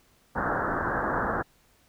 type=low-pass noise; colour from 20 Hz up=white; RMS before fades=-28 dBFS; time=0.35-1.43 s; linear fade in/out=20 ms; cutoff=1700 Hz; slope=96 dB/octave; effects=pink hiss -63 dBFS RMS until 1.88 s